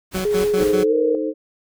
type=noise with tremolo; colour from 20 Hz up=pink; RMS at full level=-29 dBFS; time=0.11-0.85 s; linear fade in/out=50 ms; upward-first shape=triangle; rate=4.2 Hz; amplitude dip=75%
type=tone bursts; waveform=20% pulse; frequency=186.6 Hz; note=F#3; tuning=15 cents sharp; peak=-17 dBFS; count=4; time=0.14-0.838 s; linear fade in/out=10 ms; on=110 ms; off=86 ms
type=tone with pitch glide; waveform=sine; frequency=417.2 to 471 Hz; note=G#4 to A#4; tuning=+8 to +18 cents; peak=-16 dBFS; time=0.25-1.15 s; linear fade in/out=2 ms; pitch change=+210 cents; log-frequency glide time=0.82-0.95 s
type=chord; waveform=sine; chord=A diminished; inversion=second; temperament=equal; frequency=311.1 / 440 / 523.3 Hz; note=Eb4 / A4 / C5; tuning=0 / 0 / 0 cents; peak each=-23 / -25 / -26 dBFS; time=0.56-1.34 s; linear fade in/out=50 ms
effects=none